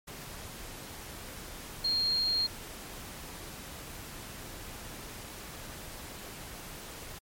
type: tone in noise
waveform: sine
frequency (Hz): 4227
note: C8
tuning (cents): +17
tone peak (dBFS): -26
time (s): 1.84-2.47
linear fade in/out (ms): 10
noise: pink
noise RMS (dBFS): -44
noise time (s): 0.07-7.19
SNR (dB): +15
effects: MP3 64 kbps